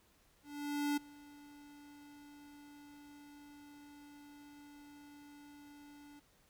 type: tone with ADSR envelope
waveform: square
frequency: 290.3 Hz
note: D4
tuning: 20 cents flat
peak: -32 dBFS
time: 0.43-6.2 s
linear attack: 540 ms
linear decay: 10 ms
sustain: -23 dB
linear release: 13 ms
effects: pink hiss -70 dBFS RMS until 6.49 s